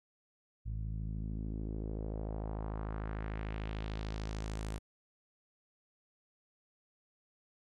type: tone with low-pass filter sweep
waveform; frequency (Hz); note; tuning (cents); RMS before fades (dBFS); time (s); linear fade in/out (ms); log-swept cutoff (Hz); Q
sawtooth; 53.4; G#1; +49; -39; 0.65-4.79; 20; 110 to 10000; 1.6
effects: none